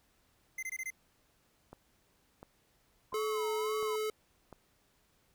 square tone bursts, 2071 Hz, C7, 18 cents flat, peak -37 dBFS, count 5, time 0.58-0.904 s, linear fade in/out 5 ms, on 48 ms, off 21 ms
click train, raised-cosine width 1 ms, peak -34 dBFS, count 5, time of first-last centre 1.73-4.527 s, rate 1.43 Hz
sine tone with vibrato, 1020 Hz, C6, 44 cents flat, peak -39 dBFS, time 3.12-3.96 s, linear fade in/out 5 ms, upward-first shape sine, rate 1.9 Hz, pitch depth 180 cents each way
square tone, 431 Hz, A4, 36 cents flat, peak -33 dBFS, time 3.14-4.1 s, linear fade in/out 2 ms
effects pink hiss -71 dBFS RMS until 5.34 s

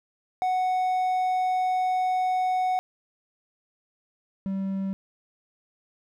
triangle tone pair in turn, 740 / 193.47 Hz, F#5 / G3, 0 / -22 cents, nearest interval octave + major seventh, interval 2322 cents, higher first, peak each -20 / -24 dBFS, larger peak first, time 0.42-2.79 / 4.46-4.93 s, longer first, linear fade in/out 0 ms, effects none

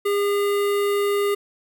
square tone with notch filter, 405.7 Hz, G#4, 41 cents flat, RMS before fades -21 dBFS, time 0.05-1.35 s, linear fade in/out 10 ms, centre 5700 Hz, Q 1.2, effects 10-bit

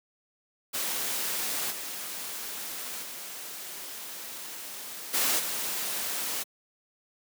white noise with level steps, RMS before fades -31 / -37 / -40 / -26 / -32 dBFS, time 0.73-6.44 s, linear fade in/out 20 ms, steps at 1.7 / 3.02 / 5.13 / 5.38 s, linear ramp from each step 20 ms, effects high-pass 200 Hz 12 dB/octave

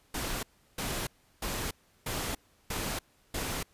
pink noise bursts, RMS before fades -34 dBFS, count 6, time 0.14-3.63 s, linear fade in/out 5 ms, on 290 ms, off 350 ms, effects pink hiss -66 dBFS RMS until 3.73 s + resampled to 32000 Hz

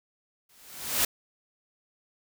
white noise with exponential growth, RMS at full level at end -22 dBFS, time 0.49-1.05 s, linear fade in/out 5 ms, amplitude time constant 120 ms, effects none

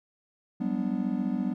triangle chord, G major seventh, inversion third, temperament equal with one note detuned, 185 / 199.88 / 246.9 / 293.7 Hz, F#3 / G3 / B3 / D4, 0 / +34 / 0 / 0 cents, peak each -32 / -29 / -28 / -33 dBFS, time 0.6-1.54 s, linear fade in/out 10 ms, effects none

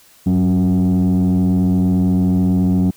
sine tone with frequency modulation, 185 Hz, F#3, in tune, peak -9 dBFS, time 0.26-2.91 s, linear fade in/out 10 ms, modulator 89 Hz, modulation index 0.9, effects tanh soft clip ceiling -11 dBFS + white hiss -49 dBFS RMS until 2.96 s

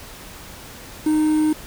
triangle tone with quantisation, 308.2 Hz, D#4, 16 cents flat, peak -13 dBFS, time 1.06-1.53 s, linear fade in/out 5 ms, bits 6, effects pink hiss -39 dBFS RMS until 1.66 s

